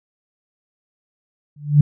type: tone with exponential growth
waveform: sine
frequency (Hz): 146.83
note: D3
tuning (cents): 0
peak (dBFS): -4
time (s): 1.56-1.81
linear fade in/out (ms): 5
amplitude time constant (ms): 53
effects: none